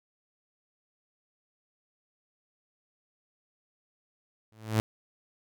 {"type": "tone with exponential growth", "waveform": "sawtooth", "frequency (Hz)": 109.4, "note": "A2", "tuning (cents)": -9, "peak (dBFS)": -16, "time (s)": [4.52, 4.8], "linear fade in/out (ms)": 0, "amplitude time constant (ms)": 59, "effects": []}